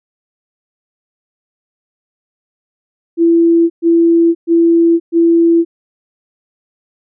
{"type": "tone bursts", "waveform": "sine", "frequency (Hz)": 335.2, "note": "E4", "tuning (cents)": 29, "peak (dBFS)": -6, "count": 4, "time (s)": [3.17, 5.65], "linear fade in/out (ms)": 50, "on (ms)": 530, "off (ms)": 120, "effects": []}